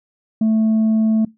sine tone, 220 Hz, A3, in tune, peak -10 dBFS, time 0.41-1.25 s, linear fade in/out 5 ms, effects noise-tail reverb RT60 0.2 s tail -22 dB re dry + tanh soft clip ceiling -12 dBFS

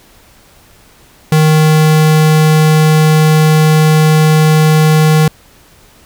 square tone, 155.56 Hz, D#3, in tune, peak -6 dBFS, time 1.32-5.28 s, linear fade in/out 2 ms, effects pink hiss -44 dBFS RMS until 6.05 s

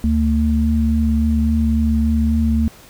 sine tone pair together, 73.9 / 225.3 Hz, D2 / A3, +11 / +41 cents, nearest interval octave + perfect fifth, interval 1930 cents, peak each -16 dBFS, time 0.04-2.68 s, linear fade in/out 0 ms, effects pink hiss -44 dBFS RMS until 2.89 s

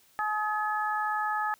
sine tone cluster, 851 / 1267 / 1708 Hz, G#5 / D#6 / G#6, +42 / +31 / +48 cents, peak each -30 / -31 / -33 dBFS, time 0.19-1.54 s, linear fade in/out 0 ms, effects white hiss -62 dBFS RMS until 1.59 s

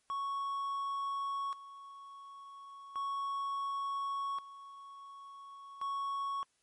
triangle tone with tremolo, 1109 Hz, C#6, in tune, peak -32 dBFS, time 0.1-6.43 s, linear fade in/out 0 ms, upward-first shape square, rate 0.35 Hz, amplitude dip 80%, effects white hiss -75 dBFS RMS until 6.62 s + MP3 48 kbps

